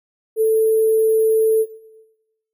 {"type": "tone with sample-and-hold", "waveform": "sine", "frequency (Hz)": 440.6, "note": "A4", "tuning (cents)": 2, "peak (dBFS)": -12, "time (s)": [0.36, 1.66], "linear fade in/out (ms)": 50, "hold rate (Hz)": 11025, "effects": ["noise-tail reverb RT60 1.0 s tail -17 dB re dry"]}